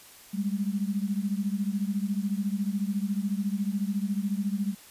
sine beating tone pair, 196 / 210 Hz, G3 / G#3, 0 / +19 cents, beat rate 14 Hz, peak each -28 / -30 dBFS, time 0.33-4.75 s, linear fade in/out 20 ms, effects white hiss -51 dBFS RMS until 4.9 s + resampled to 32000 Hz

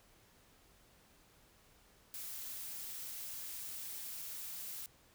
blue noise, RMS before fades -45 dBFS, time 2.14-4.86 s, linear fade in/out 0 ms, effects pink hiss -66 dBFS RMS until 5.14 s

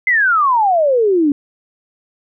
sine exponential sweep, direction down, 2093 to 276.6 Hz, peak -10 dBFS, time 0.07-1.32 s, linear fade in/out 2 ms, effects none

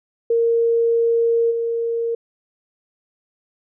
sine tone with level steps, 463.3 Hz, A#4, 11 cents flat, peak -14 / -19 dBFS, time 0.3-2.15 s, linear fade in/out 5 ms, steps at 1.5 s, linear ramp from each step 20 ms, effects none

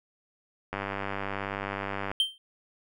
click train, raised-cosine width 0.5 ms, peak -17 dBFS, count 138, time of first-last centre 0.73-2.115 s, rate 98.9 Hz
triangle tone with exponential decay, 3136 Hz, G7, in tune, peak -17 dBFS, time 2.2-2.38 s, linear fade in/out 1 ms, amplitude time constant 38 ms
effects none

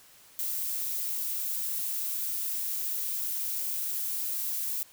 violet noise, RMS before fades -32 dBFS, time 0.39-4.83 s, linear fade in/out 0 ms, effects white hiss -56 dBFS RMS until 4.92 s

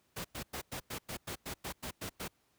pink noise bursts, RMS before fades -40 dBFS, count 12, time 0.16-2.281 s, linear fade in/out 10 ms, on 86 ms, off 99 ms, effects pink hiss -73 dBFS RMS until 2.58 s + high-pass 60 Hz 12 dB/octave

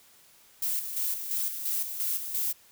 violet noise with tremolo, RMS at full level -29 dBFS, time 0.62-2.53 s, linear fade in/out 5 ms, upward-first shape square, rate 2.9 Hz, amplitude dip 55%, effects white hiss -58 dBFS RMS until 2.71 s

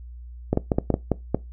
clicks, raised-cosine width 2 ms, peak -6 dBFS, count 8, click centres 0.53 / 0.574 / 0.718 / 0.785 / 0.903 / 0.941 / 1.117 / 1.346 s, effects noise-tail reverb RT60 0.2 s tail -20 dB re dry + added 60 Hz sine -37 dBFS peak until 1.52 s

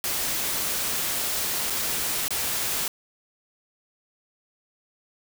white noise with dropouts, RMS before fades -27 dBFS, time 0.04-2.88 s, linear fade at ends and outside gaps 1 ms, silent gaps 1.7-1.704 / 2.281-2.306 s, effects none

